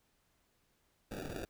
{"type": "noise with sample-and-hold", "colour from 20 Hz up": "white", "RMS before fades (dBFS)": -42, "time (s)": [1.11, 1.45], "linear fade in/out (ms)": 2, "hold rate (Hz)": 1050, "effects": ["pink hiss -75 dBFS RMS until 1.49 s"]}